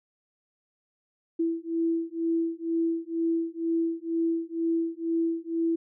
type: beating tone pair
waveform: sine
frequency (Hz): 330 / 332.1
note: E4 / E4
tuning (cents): +2 / +13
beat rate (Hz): 2.1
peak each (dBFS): -28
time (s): 1.39-5.76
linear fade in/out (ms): 10
effects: none